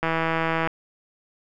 click train, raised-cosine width 0.5 ms, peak -9 dBFS, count 106, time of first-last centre 0.03-0.674 s, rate 163 Hz, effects none

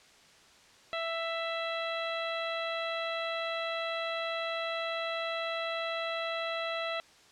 harmonic tone, 662 Hz, E5, 7 cents sharp, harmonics 1 / 2 / 3 / 4 / 5 / 6, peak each -35 / -38 / -40 / -41 / -42 / -43 dBFS, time 0.93-7 s, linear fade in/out 0 ms, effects white hiss -58 dBFS RMS until 7.31 s + low-pass 6000 Hz 12 dB/octave

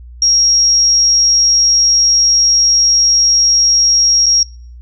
sine tone with dropouts, 5600 Hz, F8, 4 cents sharp, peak -8 dBFS, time 0.22-4.43 s, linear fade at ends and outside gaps 2 ms, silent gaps 4.26-4.264 s, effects noise-tail reverb RT60 0.4 s tail -20 dB re dry + added 60 Hz sine -31 dBFS peak until 4.81 s

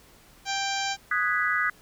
harmonic tone, 787 Hz, G5, 7 cents sharp, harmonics 1 / 2 / 3 / 4 / 5 / 6 / 7 / 8 / 9, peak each -30 / -33 / -35 / -36 / -37 / -38 / -38 / -39 / -40 dBFS, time 0.45-0.97 s, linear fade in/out 50 ms
sine chord, G# minor seventh, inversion second, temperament equal, 1244.5 / 1480 / 1661.2 / 1975.5 Hz, D#6 / F#6 / G#6 / B6, 0 / 0 / 0 / 0 cents, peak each -28 dBFS, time 1.11-1.7 s, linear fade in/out 5 ms
effects pink hiss -55 dBFS RMS until 1.81 s

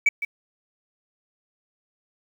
sine tone with echo, 2288 Hz, D7, 46 cents flat, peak -11 dBFS, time 0.06-0.09 s, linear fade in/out 5 ms, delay 160 ms, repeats 1, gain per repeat -13 dB, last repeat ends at 0.25 s, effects tanh soft clip ceiling -13 dBFS + 8-bit

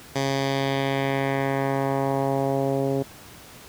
10% pulse tone with low-pass filter sweep, 136.6 Hz, C#3, 25 cents flat, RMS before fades -24 dBFS, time 0.15-3.03 s, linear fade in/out 10 ms, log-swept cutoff 6100 to 450 Hz, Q 1.4, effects pink hiss -45 dBFS RMS until 3.68 s + high-pass 60 Hz 12 dB/octave

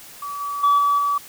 sine tone with level steps, 1146 Hz, D6, 43 cents flat, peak -27 / -24 / -11 / -14 / -17 dBFS, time 0.22-1.18 s, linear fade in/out 5 ms, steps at 0.4 / 0.63 / 0.78 / 0.98 s, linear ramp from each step 10 ms, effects tanh soft clip ceiling -11 dBFS + white hiss -42 dBFS RMS until 1.28 s

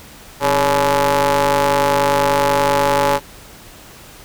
sawtooth ring-modulated tone, 146.83 Hz, D3, in tune, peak -6 dBFS, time 0.4-3.2 s, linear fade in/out 50 ms, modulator 709 Hz, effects pink hiss -40 dBFS RMS until 4.24 s

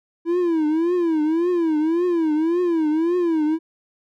triangle tone with vibrato, 329.6 Hz, E4, in tune, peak -15 dBFS, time 0.25-3.59 s, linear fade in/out 50 ms, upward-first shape triangle, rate 1.8 Hz, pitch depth 170 cents each way, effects none

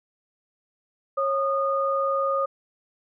sine tone pair together, 547 / 1227 Hz, C#5 / D#6, -23 / -25 cents, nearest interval octave + major second, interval 1398 cents, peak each -24 dBFS, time 1.17-2.46 s, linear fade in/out 10 ms, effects none

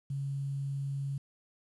sine tone with quantisation, 138.59 Hz, C#3, in tune, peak -32 dBFS, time 0.1-1.18 s, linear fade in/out 5 ms, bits 10, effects resampled to 24000 Hz

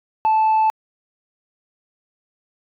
sine tone, 875 Hz, A5, 10 cents flat, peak -11 dBFS, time 0.25-0.7 s, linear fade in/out 0 ms, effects tanh soft clip ceiling -12 dBFS

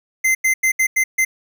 square tone bursts at uneven times, 2072 Hz, C7, 17 cents flat, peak -14 dBFS, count 6, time 0.24-0.35 / 0.44-0.54 / 0.63-0.72 / 0.79-0.87 / 0.96-1.04 / 1.18-1.25 s, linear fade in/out 10 ms, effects none

